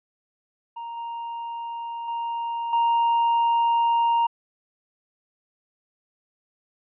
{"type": "tone with level steps", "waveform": "triangle", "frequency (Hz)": 932.3, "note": "A#5", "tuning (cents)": 0, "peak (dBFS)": [-30, -28, -24, -16], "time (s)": [0.76, 4.27], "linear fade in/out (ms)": 10, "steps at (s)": [0.97, 2.08, 2.73], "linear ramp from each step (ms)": 2, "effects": ["resampled to 8000 Hz"]}